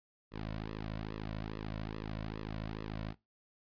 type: tone with flanger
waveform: sawtooth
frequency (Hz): 53.5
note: A1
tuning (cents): -48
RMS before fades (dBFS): -41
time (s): 0.31-3.15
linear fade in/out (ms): 50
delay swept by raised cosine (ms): 1.3 to 2.5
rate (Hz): 2.4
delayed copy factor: -1
effects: noise-tail reverb RT60 0.2 s tail -20 dB re dry + resampled to 11025 Hz